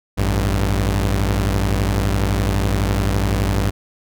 sawtooth tone pair together, 54.93 / 98 Hz, A1 / G2, -2 / 0 cents, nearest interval minor seventh, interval 1002 cents, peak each -15 dBFS, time 0.17-3.71 s, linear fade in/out 20 ms, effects none

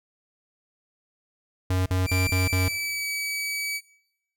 square tone bursts, 92.5 Hz, F#2, in tune, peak -22 dBFS, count 5, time 1.7-2.684 s, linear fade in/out 5 ms, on 160 ms, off 46 ms
sawtooth tone with pitch glide, 2349 to 2283 Hz, D7 to D7, 0 to -50 cents, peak -24 dBFS, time 2.05-3.81 s, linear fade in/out 50 ms, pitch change -50 cents, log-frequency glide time 2.29-3.05 s
click, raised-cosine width 5 ms, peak -28 dBFS, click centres 2.293 s
effects noise-tail reverb RT60 0.8 s tail -20 dB re dry

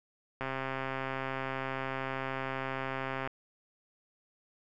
click train, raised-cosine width 0.5 ms, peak -20 dBFS, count 382, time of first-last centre 0.41-3.275 s, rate 133 Hz, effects none

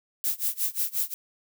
violet noise with tremolo, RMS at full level -25 dBFS, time 0.24-1.14 s, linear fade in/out 0 ms, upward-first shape sine, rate 5.6 Hz, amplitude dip 95%, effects none

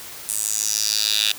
10% pulse tone with high-pass filter sweep, 106.5 Hz, G#2, 44 cents sharp, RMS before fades -22 dBFS, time 0.29-1.32 s, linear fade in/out 0 ms, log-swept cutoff 8900 to 3300 Hz, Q 3.3, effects white hiss -37 dBFS RMS until 1.38 s

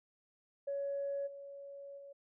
sine tone with level steps, 560 Hz, C#5, 18 cents sharp, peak -34 / -46 / -49 dBFS, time 0.67-2.13 s, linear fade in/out 10 ms, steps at 1.26 / 1.97 s, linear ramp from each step 20 ms, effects tanh soft clip ceiling -30 dBFS

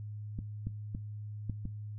clicks, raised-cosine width 5 ms, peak -24 dBFS, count 5, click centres 0.389 / 0.67 / 0.949 / 1.497 / 1.654 s, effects noise-tail reverb RT60 0.3 s tail -18 dB re dry + added 105 Hz sine -39 dBFS peak until 1.98 s

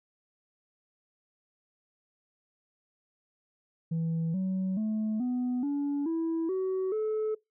sine tone with pitch steps, 164 / 188.39 / 216.4 / 248.6 / 285.5 / 328 / 376.8 / 432.8 Hz, E3 / F#3 / A3 / B3 / D4 / E4 / F#4 / A4, -9 / +31 / -29 / +12 / -49 / -9 / +32 / -29 cents, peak -25 dBFS, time 3.91-7.35 s, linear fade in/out 10 ms, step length 430 ms, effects noise-tail reverb RT60 0.2 s tail -25 dB re dry + tanh soft clip ceiling -26 dBFS

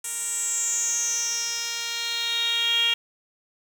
10% pulse tone with band-pass filter sweep, 466.2 Hz, A#4, in tune, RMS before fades -26 dBFS, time 0.04-2.94 s, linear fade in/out 5 ms, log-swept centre 9100 to 3100 Hz, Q 8, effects 7-bit

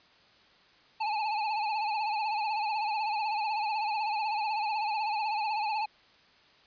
square tone with vibrato, 855 Hz, A5, 50 cents flat, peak -29 dBFS, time 1-5.86 s, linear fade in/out 10 ms, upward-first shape triangle, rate 16 Hz, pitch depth 88 cents each way, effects white hiss -60 dBFS RMS until 6.66 s + resampled to 11025 Hz

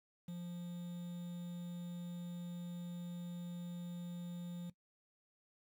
triangle tone with quantisation, 174.61 Hz, F3, in tune, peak -40 dBFS, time 0.28-4.7 s, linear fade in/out 5 ms, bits 10, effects noise-tail reverb RT60 0.1 s tail -17 dB re dry

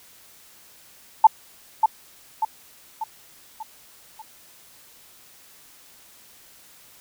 sine tone with echo, 880 Hz, A5, in tune, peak -6 dBFS, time 1.24-1.27 s, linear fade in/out 5 ms, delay 590 ms, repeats 5, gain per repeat -6 dB, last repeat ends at 4.22 s, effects white hiss -51 dBFS RMS until 7 s

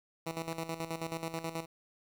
10% pulse tone with tremolo, 163.9 Hz, E3, 10 cents flat, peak -26 dBFS, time 0.26-1.66 s, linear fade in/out 10 ms, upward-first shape square, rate 9.3 Hz, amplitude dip 70%, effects 11-bit

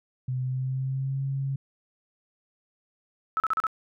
sine tone with pitch glide, 127.9 to 136.29 Hz, C3 to C#3, -39 to -29 cents, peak -26 dBFS, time 0.28-1.56 s, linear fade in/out 5 ms, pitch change +110 cents, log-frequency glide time 0.39-1.23 s
sine tone bursts, 1304 Hz, E6, 19 cents flat, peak -22 dBFS, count 5, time 3.37-3.668 s, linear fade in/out 0 ms, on 30 ms, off 37 ms
effects none

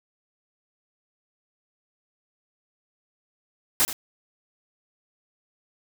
white noise with echo, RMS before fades -20 dBFS, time 3.8-3.85 s, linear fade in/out 0 ms, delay 79 ms, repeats 1, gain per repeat -12 dB, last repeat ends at 3.929 s, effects none

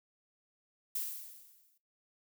violet noise with exponential decay, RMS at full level -34 dBFS, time 0.95-1.78 s, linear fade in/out 5 ms, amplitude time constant 180 ms, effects noise-tail reverb RT60 0.2 s tail -18 dB re dry

